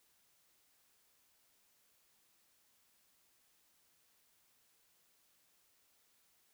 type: silence
effects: white hiss -73 dBFS RMS until 6.53 s